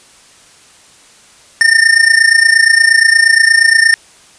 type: tone with amplitude modulation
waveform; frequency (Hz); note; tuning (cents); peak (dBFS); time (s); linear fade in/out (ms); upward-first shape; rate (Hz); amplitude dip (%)
square; 1813; A#6; -49; -3; 1.61-3.94; 0; sine; 28.5; 80
effects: white hiss -43 dBFS RMS until 4.38 s + resampled to 22050 Hz